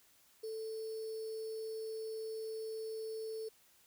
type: tone with sample-and-hold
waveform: sine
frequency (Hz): 441.8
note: A4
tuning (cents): +7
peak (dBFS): -39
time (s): 0.43-3.49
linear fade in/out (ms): 10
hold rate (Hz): 4900
effects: white hiss -67 dBFS RMS until 3.86 s